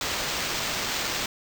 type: noise with sample-and-hold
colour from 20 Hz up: white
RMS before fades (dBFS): -29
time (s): 0.01-1.26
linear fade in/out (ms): 2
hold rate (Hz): 11025
effects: none